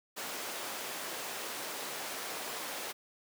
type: high-pass noise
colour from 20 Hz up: pink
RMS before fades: -40 dBFS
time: 0.16-2.93 s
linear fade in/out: 20 ms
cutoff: 420 Hz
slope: 12 dB/octave
effects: none